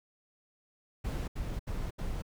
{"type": "noise bursts", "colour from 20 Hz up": "brown", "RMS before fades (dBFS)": -35, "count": 4, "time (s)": [1.04, 2.222], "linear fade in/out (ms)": 10, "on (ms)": 240, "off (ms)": 74, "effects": []}